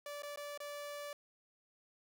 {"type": "tone with dropouts", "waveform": "sawtooth", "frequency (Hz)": 581, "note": "D5", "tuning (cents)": -19, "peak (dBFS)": -39, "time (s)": [0.06, 1.13], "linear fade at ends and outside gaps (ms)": 2, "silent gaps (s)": [[0.222, 0.232], [0.36, 0.373], [0.576, 0.602]], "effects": []}